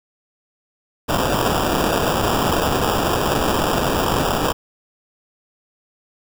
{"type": "noise with sample-and-hold", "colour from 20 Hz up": "white", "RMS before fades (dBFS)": -19, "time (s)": [1.08, 4.53], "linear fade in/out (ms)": 20, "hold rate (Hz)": 2100, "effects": []}